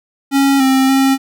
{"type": "tone with pitch steps", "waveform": "square", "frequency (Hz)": [275.3, 265, 268.9], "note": ["C#4", "C4", "C4"], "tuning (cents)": [-12, 22, 47], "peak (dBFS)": -10, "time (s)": [0.31, 1.18], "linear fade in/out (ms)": 50, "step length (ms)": 290, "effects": []}